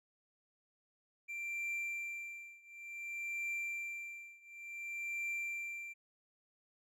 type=tone with tremolo; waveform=triangle; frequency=2359 Hz; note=D7; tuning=7 cents sharp; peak=-34 dBFS; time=1.28-5.94 s; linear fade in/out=20 ms; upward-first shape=triangle; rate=0.56 Hz; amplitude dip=95%; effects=none